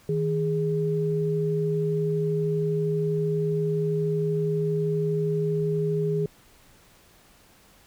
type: tone pair together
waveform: sine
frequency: 158.1 / 413.2 Hz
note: D#3 / G#4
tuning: +28 / -9 cents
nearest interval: octave + perfect fourth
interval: 1663 cents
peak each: -25 dBFS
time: 0.09-6.26 s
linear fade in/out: 2 ms
effects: pink hiss -56 dBFS RMS until 7.86 s